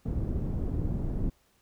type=low-pass noise; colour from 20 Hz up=pink; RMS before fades=-30 dBFS; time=0.05-1.3 s; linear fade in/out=10 ms; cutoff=260 Hz; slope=12 dB/octave; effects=pink hiss -67 dBFS RMS until 1.61 s